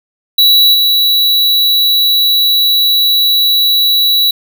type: tone with level steps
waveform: square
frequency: 3925 Hz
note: B7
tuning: 11 cents flat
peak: -5 / -8 dBFS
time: 0.38-4.31 s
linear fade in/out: 5 ms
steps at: 0.73 s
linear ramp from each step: 20 ms
effects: none